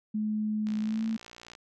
sine tone with pitch glide, 213.7 to 222.6 Hz, G#3 to A3, +50 to +20 cents, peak -27 dBFS, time 0.14-1.17 s, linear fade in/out 10 ms, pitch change +70 cents, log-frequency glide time 0.8-1.05 s
click train, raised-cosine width 0.2 ms, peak -29 dBFS, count 53, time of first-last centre 0.67-1.551 s, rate 59 Hz
effects none

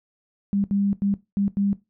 sine tone bursts at uneven times, 200 Hz, G3, 35 cents sharp, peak -19 dBFS, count 5, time 0.53-0.64 / 0.71-0.93 / 1.02-1.14 / 1.37-1.48 / 1.57-1.73 s, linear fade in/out 0 ms, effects noise-tail reverb RT60 0.2 s tail -17 dB re dry

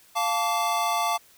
square chord, D minor, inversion first, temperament equal with one note detuned, 698.5 / 880 / 1152.5 Hz, F5 / A5 / D6, 0 / 0 / -33 cents, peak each -28 dBFS, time 0.15-1.18 s, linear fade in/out 20 ms, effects white hiss -56 dBFS RMS until 1.37 s

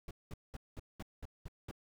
brown noise bursts, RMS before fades -44 dBFS, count 8, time 0.08-1.712 s, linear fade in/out 2 ms, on 29 ms, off 200 ms, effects none

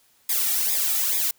blue noise with flanger, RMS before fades -23 dBFS, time 0.29-1.31 s, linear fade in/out 5 ms, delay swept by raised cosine 0.68 to 1.98 ms, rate 2.3 Hz, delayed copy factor -0.85, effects white hiss -61 dBFS RMS until 1.38 s

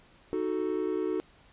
triangle chord, D# diminished, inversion none, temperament equal, 311.1 / 370 / 440 Hz, D#4 / F#4 / A4, 0 / 0 / 0 cents, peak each -31 / -29 / -31 dBFS, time 0.33-1.2 s, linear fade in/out 0 ms, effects pink hiss -59 dBFS RMS until 1.52 s + resampled to 8000 Hz

